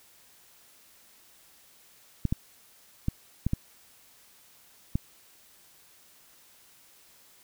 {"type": "clicks", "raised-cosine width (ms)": 5, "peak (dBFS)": -13, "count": 6, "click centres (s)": [2.253, 2.325, 3.084, 3.466, 3.534, 4.955], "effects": ["white hiss -58 dBFS RMS until 7.43 s"]}